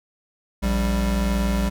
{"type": "tone pair together", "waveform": "square", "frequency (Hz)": [58.15, 196], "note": ["A#1", "G3"], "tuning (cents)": [-4, 0], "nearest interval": "octave + major sixth", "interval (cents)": 2104, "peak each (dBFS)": [-22, -24], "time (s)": [0.62, 1.7], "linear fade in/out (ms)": 20, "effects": []}